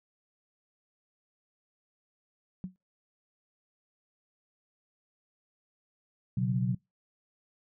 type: tone with exponential decay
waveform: sine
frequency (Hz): 184.7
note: F#3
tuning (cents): -3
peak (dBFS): -30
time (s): 2.64-2.76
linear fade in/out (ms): 0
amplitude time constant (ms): 26
type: chord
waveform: sine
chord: B suspended second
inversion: none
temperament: equal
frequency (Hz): 123.47 / 138.59 / 185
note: B2 / C#3 / F#3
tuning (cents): 0 / 0 / 0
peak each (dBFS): -29 / -33 / -30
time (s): 6.37-6.75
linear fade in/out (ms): 5
effects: noise-tail reverb RT60 0.2 s tail -25 dB re dry